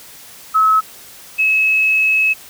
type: tone pair in turn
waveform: sine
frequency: 1290 / 2580 Hz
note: E6 / E7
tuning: -38 / -38 cents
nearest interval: octave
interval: 1200 cents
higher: second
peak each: -9 / -11 dBFS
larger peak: first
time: 0.54-0.81 / 1.38-2.34 s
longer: second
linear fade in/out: 20 ms
effects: white hiss -39 dBFS RMS until 2.49 s